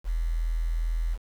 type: tone with quantisation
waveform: sine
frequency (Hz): 41.2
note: E1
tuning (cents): 0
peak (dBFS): -24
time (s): 0.04-1.18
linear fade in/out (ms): 50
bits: 8
effects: none